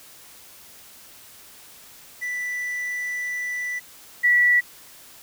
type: tone pair in turn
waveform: triangle / sine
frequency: 1975.5 / 1949.4 Hz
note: B6 / B6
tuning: 0 / -23 cents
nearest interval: unison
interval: 23 cents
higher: first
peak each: -24 / -14 dBFS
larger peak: second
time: 2.21-3.8 / 4.23-4.61 s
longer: first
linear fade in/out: 20 ms
effects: white hiss -47 dBFS RMS until 5.22 s